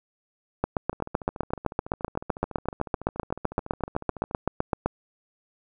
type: two click trains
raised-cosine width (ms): 1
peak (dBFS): -23 / -9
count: 48 / 34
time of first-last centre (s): 0.93-4.311 / 0.64-4.86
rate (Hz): 13.9 / 7.82
effects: none